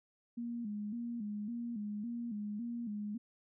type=tone with vibrato; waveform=sine; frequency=221.8 Hz; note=A3; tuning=14 cents sharp; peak=-37 dBFS; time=0.37-3.18 s; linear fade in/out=10 ms; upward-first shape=square; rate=1.8 Hz; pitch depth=110 cents each way; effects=none